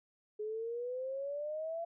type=exponential sweep; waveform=sine; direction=up; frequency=420 to 681 Hz; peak=-36 dBFS; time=0.39-1.85 s; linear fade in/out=10 ms; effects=none